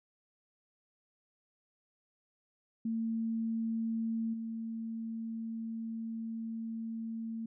sine tone with level steps, 225.9 Hz, A3, 46 cents sharp, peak -31 / -36 dBFS, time 2.85-7.46 s, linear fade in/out 5 ms, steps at 4.33 s, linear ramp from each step 10 ms, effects none

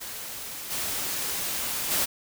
white noise with level steps, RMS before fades -37 / -30 / -25 dBFS, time 0-2.06 s, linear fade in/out 20 ms, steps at 0.7 / 1.9 s, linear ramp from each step 20 ms, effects none

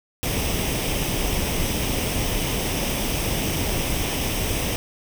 pink noise with comb filter, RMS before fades -24 dBFS, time 0.23-4.76 s, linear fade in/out 0 ms, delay 0.35 ms, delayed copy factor +0.55, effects none

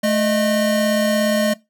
square tone pair together, 216.7 / 613 Hz, A3 / D#5, -26 / -26 cents, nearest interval octave + tritone, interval 1800 cents, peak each -19 dBFS, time 0.03-1.54 s, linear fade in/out 10 ms, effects noise-tail reverb RT60 0.2 s tail -20 dB re dry

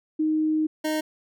sine / 25% pulse tone pair in turn, 311.1 / 309.9 Hz, D#4 / D#4, 0 / -7 cents, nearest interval unison, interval 7 cents, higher first, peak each -20 dBFS, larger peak neither, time 0.19-0.67 / 0.84-1.01 s, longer first, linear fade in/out 10 ms, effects none

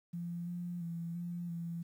sine tone with pitch steps, 172.1 / 175.3 / 168.5 / 173.6 / 169.1 Hz, F3 / F3 / E3 / F3 / E3, -25 / +7 / +38 / -10 / +44 cents, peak -37 dBFS, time 0.13-1.83 s, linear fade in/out 10 ms, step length 340 ms, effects 11-bit

